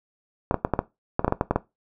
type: clicks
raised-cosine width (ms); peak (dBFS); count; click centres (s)
1; -6; 12; 0.511 / 0.543 / 0.649 / 0.737 / 0.791 / 1.194 / 1.246 / 1.28 / 1.324 / 1.411 / 1.51 / 1.56
effects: noise-tail reverb RT60 0.2 s tail -17 dB re dry